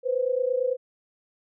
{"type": "tone pair together", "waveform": "sine", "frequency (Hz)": [493.9, 522.8], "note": ["B4", "C5"], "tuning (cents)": [0, -1], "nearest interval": "minor second", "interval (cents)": 99, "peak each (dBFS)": -25, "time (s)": [0.03, 0.77], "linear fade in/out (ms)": 50, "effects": []}